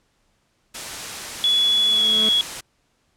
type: noise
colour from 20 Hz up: white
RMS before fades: -31 dBFS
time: 0.74-2.61 s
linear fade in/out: 10 ms
type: tone with exponential growth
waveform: 25% pulse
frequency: 217.5 Hz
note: A3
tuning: 20 cents flat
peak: -21 dBFS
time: 1.32-2.29 s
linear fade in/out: 2 ms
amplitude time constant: 210 ms
type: tone with pitch glide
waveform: sine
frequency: 3400 to 3349 Hz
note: G#7 to G#7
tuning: +40 to +14 cents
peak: -15 dBFS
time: 1.44-2.41 s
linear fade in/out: 0 ms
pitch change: -26 cents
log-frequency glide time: 1.91-2.07 s
effects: pink hiss -66 dBFS RMS until 3.16 s + low-pass 9000 Hz 12 dB/octave

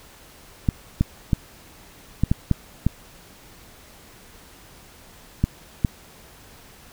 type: clicks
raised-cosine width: 5 ms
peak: -5 dBFS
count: 9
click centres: 0.688 / 1.01 / 1.332 / 2.236 / 2.315 / 2.513 / 2.866 / 5.44 / 5.848 s
effects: pink hiss -48 dBFS RMS until 6.92 s

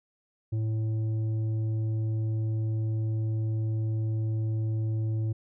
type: tone with tanh clipping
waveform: sine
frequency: 110 Hz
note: A2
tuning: in tune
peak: -27 dBFS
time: 0.52-5.33 s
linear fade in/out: 10 ms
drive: 7 dB
effects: none

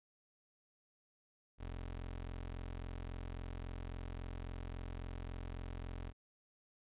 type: tone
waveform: 25% pulse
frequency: 43.65 Hz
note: F1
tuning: in tune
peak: -39 dBFS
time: 1.58-6.13 s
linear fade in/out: 50 ms
effects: resampled to 8000 Hz

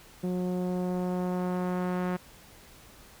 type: tone with low-pass filter sweep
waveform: sawtooth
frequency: 180.9 Hz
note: F#3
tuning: 39 cents flat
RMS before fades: -30 dBFS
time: 0.23-2.17 s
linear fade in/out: 10 ms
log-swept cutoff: 450 to 1700 Hz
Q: 1
effects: pink hiss -53 dBFS RMS until 3.2 s

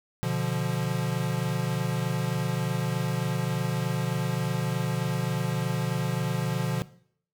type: chord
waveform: square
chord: B diminished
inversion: none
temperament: equal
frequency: 123.47 / 146.83 / 174.61 Hz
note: B2 / D3 / F3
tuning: 0 / 0 / 0 cents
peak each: -31 dBFS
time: 0.23-6.82 s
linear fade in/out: 0 ms
effects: noise-tail reverb RT60 0.6 s tail -18 dB re dry

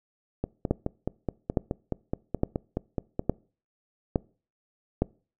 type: two click trains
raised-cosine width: 2 ms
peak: -14 / -9 dBFS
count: 14 / 6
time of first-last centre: 0.44-3.194 / 0.71-5.02 s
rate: 4.72 / 1.16 Hz
effects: noise-tail reverb RT60 0.4 s tail -24 dB re dry

